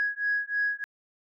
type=beating tone pair; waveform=sine; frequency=1661.2 / 1664.4 Hz; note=G#6 / G#6; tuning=0 / +3 cents; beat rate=3.2 Hz; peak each=-28 dBFS; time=0-0.84 s; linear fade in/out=0 ms; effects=tanh soft clip ceiling -18 dBFS